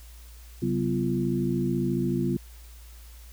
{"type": "tone cluster", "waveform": "sine", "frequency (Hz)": [135.8, 189.8, 248.3, 343.1], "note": ["C#3", "F#3", "B3", "F4"], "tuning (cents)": [-35, 44, 9, -31], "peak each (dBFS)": -29, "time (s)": [0.62, 2.37], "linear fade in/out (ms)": 5, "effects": ["added 58 Hz sine -44 dBFS peak until 3.32 s", "white hiss -54 dBFS RMS until 3.32 s"]}